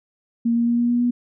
sine tone with pitch steps, 233.1 / 235 / 236.9 / 238.8 / 240.8 / 242.7 Hz, A#3 / A#3 / A#3 / A#3 / B3 / B3, 0 / +14 / +28 / +42 / -44 / -30 cents, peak -16 dBFS, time 0.45-1.11 s, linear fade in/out 10 ms, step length 110 ms, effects none

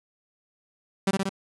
sawtooth tone with echo, 194.1 Hz, G3, 17 cents flat, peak -16 dBFS, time 1.07-1.11 s, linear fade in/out 5 ms, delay 61 ms, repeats 3, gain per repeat -2 dB, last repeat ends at 1.293 s, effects resampled to 24000 Hz + 7-bit

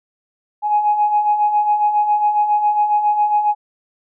sine beating tone pair, 831 / 838.3 Hz, G#5 / G#5, +1 / +16 cents, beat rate 7.3 Hz, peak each -21 / -13 dBFS, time 0.62-3.55 s, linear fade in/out 50 ms, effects tanh soft clip ceiling -6 dBFS

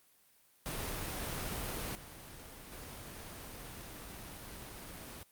pink noise with level steps, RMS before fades -39 / -50 / -47 dBFS, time 0.66-5.23 s, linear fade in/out 0 ms, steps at 1.95 / 2.72 s, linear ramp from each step 2 ms, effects white hiss -67 dBFS RMS until 5.31 s + Opus 32 kbps

